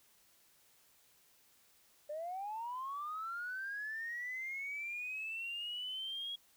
sine linear sweep, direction up, 582 to 3322 Hz, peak -38 dBFS, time 2.09-6.36 s, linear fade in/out 10 ms, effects tanh soft clip ceiling -34 dBFS + white hiss -68 dBFS RMS until 6.56 s

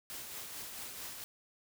white noise with tremolo, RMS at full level -43 dBFS, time 0.1-1.24 s, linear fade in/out 0 ms, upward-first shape triangle, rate 4.5 Hz, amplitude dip 40%, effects none

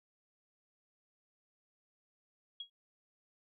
sine tone with exponential decay, 3300 Hz, G#7, 12 cents flat, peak -37 dBFS, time 2.6-2.7 s, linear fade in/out 5 ms, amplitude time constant 21 ms, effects none

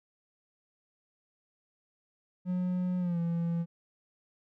triangle tone with pitch glide, 181.1 to 168.97 Hz, F#3 to E3, -37 to +43 cents, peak -26 dBFS, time 2.45-3.66 s, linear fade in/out 50 ms, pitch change -120 cents, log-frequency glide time 2.99-3.19 s, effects none

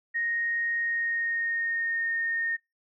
sine tone with pitch glide, 1864.7 to 1839 Hz, A#6 to A#6, 0 to -24 cents, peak -26 dBFS, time 0.14-2.57 s, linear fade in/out 20 ms, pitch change -24 cents, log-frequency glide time 0.76-2.1 s, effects noise-tail reverb RT60 0.2 s tail -21 dB re dry

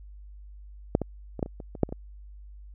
clicks, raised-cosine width 2 ms, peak -6 / -15 / -21 / -12 / -26 / -26 / -25 / -7 / -28 / -20 dBFS, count 10, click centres 0.951 / 1.017 / 1.393 / 1.428 / 1.461 / 1.602 / 1.752 / 1.833 / 1.891 / 1.925 s, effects added 50 Hz sine -43 dBFS peak until 2.74 s

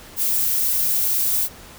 violet noise, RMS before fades -20 dBFS, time 0.16-1.49 s, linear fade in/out 50 ms, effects pink hiss -42 dBFS RMS until 1.78 s

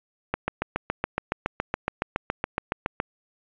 click train, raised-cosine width 0.5 ms, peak -9 dBFS, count 20, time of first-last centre 0.34-3.001 s, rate 7.14 Hz, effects resampled to 8000 Hz + 8-bit

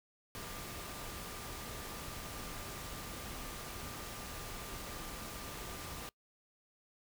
sine tone in noise, 1193 Hz, D6, 27 cents sharp, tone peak -54 dBFS, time 0.35-6.09 s, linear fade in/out 0 ms, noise pink, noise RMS -45 dBFS, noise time 0.35-6.09 s, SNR -12 dB, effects noise-tail reverb RT60 0.1 s tail -24 dB re dry

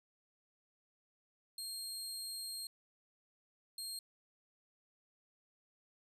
25% pulse tone bursts at uneven times, 4221 Hz, C8, 14 cents sharp, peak -37 dBFS, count 2, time 1.58-2.67 / 3.78-3.99 s, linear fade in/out 2 ms, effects none

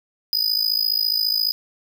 square tone with amplitude modulation, 4978 Hz, D#8, in tune, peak -15 dBFS, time 0.33-1.52 s, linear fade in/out 0 ms, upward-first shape sine, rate 54.6 Hz, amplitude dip 90%, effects none

